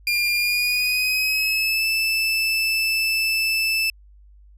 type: tone with pitch glide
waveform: 30% pulse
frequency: 2403 to 2636 Hz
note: D7 to E7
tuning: +39 to -1 cents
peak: -16 dBFS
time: 0.07-3.9 s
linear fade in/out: 2 ms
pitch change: +160 cents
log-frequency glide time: 0.34-1.86 s
effects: added 50 Hz sine -46 dBFS peak until 4.57 s + resampled to 32000 Hz